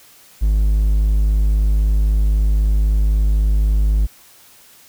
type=tone; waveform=triangle; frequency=51.91 Hz; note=G#1; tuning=in tune; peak=-10 dBFS; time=0.41-4.07 s; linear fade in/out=20 ms; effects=white hiss -47 dBFS RMS until 4.88 s